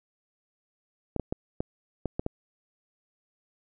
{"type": "clicks", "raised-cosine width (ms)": 2, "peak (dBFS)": -15, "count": 7, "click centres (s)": [1.163, 1.197, 1.325, 1.605, 2.057, 2.195, 2.264], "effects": []}